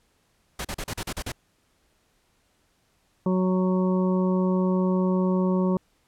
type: noise bursts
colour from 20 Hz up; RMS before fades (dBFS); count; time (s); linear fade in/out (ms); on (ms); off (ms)
pink; -31; 8; 0.59-1.32; 5; 58; 38
type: harmonic tone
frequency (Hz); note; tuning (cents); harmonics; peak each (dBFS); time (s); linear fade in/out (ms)
185; F#3; 0; 1 / 2 / 3 / 5 / 6; -21 / -27 / -31 / -35 / -37; 3.26-5.77; 2
effects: pink hiss -67 dBFS RMS until 6.07 s + low-pass 12000 Hz 12 dB/octave